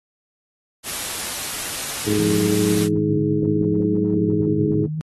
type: noise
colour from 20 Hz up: white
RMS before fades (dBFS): -27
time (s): 0.83-2.89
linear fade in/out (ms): 50
type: harmonic tone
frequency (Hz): 105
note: G#2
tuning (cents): +19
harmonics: 1 / 2 / 3 / 4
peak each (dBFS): -27 / -26 / -21 / -23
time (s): 2.06-4.87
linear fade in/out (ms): 20
type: tone with vibrato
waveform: sine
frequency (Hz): 164.81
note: E3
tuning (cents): 0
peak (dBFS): -23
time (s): 2.19-5.01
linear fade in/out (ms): 0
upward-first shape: sine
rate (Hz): 0.69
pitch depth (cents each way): 180
effects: AAC 32 kbps